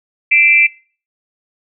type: tone with amplitude modulation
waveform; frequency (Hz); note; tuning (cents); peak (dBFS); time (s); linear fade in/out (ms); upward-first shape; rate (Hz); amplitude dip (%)
sine; 2350; D7; +1; -3; 0.31-0.67; 10; sine; 284; 100
effects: noise-tail reverb RT60 0.4 s tail -21 dB re dry